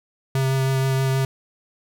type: tone with vibrato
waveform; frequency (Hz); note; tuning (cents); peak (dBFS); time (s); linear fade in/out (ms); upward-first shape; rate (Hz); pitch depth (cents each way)
square; 133.4; C3; +34; -19; 0.35-1.25; 2; triangle; 6.3; 14
effects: none